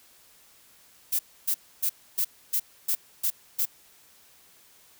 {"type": "noise bursts", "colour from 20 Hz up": "violet", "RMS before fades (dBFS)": -25, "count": 8, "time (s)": [1.12, 3.656], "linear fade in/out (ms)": 10, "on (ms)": 72, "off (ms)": 280, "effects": ["white hiss -57 dBFS RMS until 4.99 s"]}